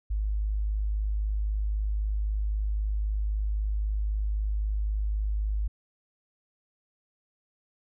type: tone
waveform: sine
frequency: 51.91 Hz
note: G#1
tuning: in tune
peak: -25 dBFS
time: 0.1-5.68 s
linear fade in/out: 10 ms
effects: none